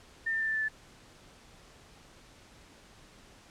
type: tone with pitch steps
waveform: sine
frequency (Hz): 1806 / 1793.5 / 1781.1 / 1768.8 / 1756.6 / 1744.5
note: A6 / A6 / A6 / A6 / A6 / A6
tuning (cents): +45 / +33 / +21 / +9 / -3 / -15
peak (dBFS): -28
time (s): 0.26-0.686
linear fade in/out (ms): 10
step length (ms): 71
effects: pink hiss -56 dBFS RMS until 3.5 s + low-pass 8000 Hz 12 dB/octave